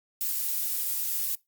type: noise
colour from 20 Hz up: violet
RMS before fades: -29 dBFS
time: 0.21-1.35 s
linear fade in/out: 0 ms
effects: noise-tail reverb RT60 0.2 s tail -23 dB re dry + Opus 48 kbps